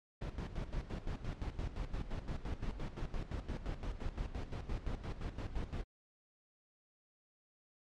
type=noise with tremolo; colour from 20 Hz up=brown; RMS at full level=-38 dBFS; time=0.21-5.84 s; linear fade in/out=10 ms; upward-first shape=square; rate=5.8 Hz; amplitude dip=70%; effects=low-pass 5000 Hz 12 dB/octave + MP3 64 kbps